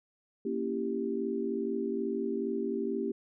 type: chord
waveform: sine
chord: A# diminished seventh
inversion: none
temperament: equal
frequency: 233.1 / 277.2 / 329.6 / 392 Hz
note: A#3 / C#4 / E4 / G4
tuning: 0 / 0 / 0 / 0 cents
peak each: -35 / -37 / -38 / -33 dBFS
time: 0.45-3.12 s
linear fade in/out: 5 ms
effects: none